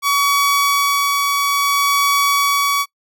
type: tone with tremolo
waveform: sawtooth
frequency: 1132 Hz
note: C#6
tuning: 36 cents sharp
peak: -9 dBFS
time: 0.02-2.86 s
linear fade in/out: 50 ms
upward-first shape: sine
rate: 0.59 Hz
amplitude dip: 25%
effects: noise-tail reverb RT60 0.1 s tail -23 dB re dry